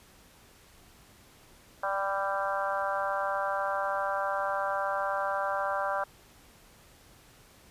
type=harmonic tone with a mistuned harmonic; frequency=196 Hz; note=G3; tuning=in tune; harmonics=3 / 4 / 5 / 6 / 7 / 8; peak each=-33 / -34 / -35 / -36 / -36 / -37 dBFS; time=1.83-6.04 s; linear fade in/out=5 ms; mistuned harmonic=5; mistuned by=+22 cents; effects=pink hiss -57 dBFS RMS until 7.7 s + resampled to 32000 Hz